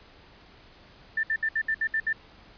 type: tone bursts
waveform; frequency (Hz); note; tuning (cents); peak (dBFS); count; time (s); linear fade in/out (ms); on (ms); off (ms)
sine; 1779; A6; +19; -23; 8; 1.17-2.129; 5; 63; 65
effects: pink hiss -53 dBFS RMS until 2.57 s + resampled to 11025 Hz